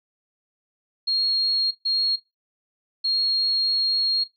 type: tone bursts at uneven times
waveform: sine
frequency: 4274 Hz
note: C8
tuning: 36 cents sharp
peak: -20 dBFS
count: 3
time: 1.07-1.71 / 1.85-2.16 / 3.04-4.24 s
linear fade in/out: 10 ms
effects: noise-tail reverb RT60 0.2 s tail -18 dB re dry